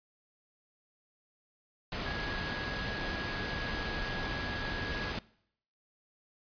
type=tone in noise; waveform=sine; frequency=1661.2 Hz; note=G#6; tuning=in tune; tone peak=-39 dBFS; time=2.06-5.11 s; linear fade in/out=2 ms; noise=pink; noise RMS=-36 dBFS; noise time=1.92-5.19 s; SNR=-6 dB; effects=noise-tail reverb RT60 0.7 s tail -22 dB re dry + resampled to 11025 Hz